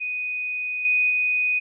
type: tone with level steps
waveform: sine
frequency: 2489 Hz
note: D#7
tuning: in tune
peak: -25 / -17 / -19 dBFS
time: 0-1.6 s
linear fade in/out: 20 ms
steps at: 0.85 / 1.1 s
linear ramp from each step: 2 ms
effects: none